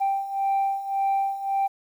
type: beating tone pair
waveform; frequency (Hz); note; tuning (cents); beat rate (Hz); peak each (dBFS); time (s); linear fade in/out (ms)
sine; 784 / 785.8; G5 / G5; 0 / +4; 1.8; -26 / -22; 0-1.68; 20
effects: tanh soft clip ceiling -18 dBFS + 9-bit